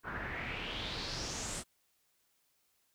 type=noise with low-pass filter sweep; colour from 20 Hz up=pink; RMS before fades=-40 dBFS; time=0.03-1.64 s; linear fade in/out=50 ms; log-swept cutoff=1400 to 8900 Hz; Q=3.9; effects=white hiss -75 dBFS RMS until 2.94 s